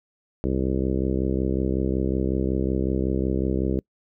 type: harmonic tone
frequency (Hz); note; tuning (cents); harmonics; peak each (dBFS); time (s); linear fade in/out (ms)
65.41; C2; 0; 1 / 2 / 3 / 4 / 5 / 6 / 7 / 8 / 9; -27 / -30 / -28 / -31 / -28 / -30 / -33 / -38 / -41; 0.44-3.79; 0
effects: noise-tail reverb RT60 0.1 s tail -26 dB re dry